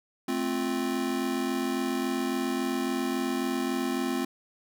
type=chord; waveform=square; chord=F major; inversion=first; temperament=just; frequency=218.3 / 261.9 / 349.2 Hz; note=A3 / C4 / F4; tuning=-13 / +2 / 0 cents; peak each=-35 / -30 / -33 dBFS; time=0.28-4.25 s; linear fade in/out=5 ms; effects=none